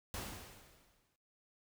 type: noise with exponential decay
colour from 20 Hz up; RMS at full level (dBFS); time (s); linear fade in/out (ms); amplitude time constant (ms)
pink; -41; 0.14-1.16; 1; 220
effects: noise-tail reverb RT60 0.5 s tail -22 dB re dry